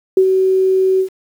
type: tone with ADSR envelope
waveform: sine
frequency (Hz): 378.2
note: F#4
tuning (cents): +38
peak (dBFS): -5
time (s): 0.17-1.09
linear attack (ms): 3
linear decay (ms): 75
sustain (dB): -5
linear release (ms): 92
effects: 7-bit